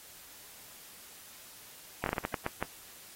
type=slowing click train; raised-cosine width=0.5 ms; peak=-16 dBFS; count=9; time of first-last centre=2.04-2.626 s; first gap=22 ms; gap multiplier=1.33; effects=white hiss -52 dBFS RMS until 3.15 s + AAC 48 kbps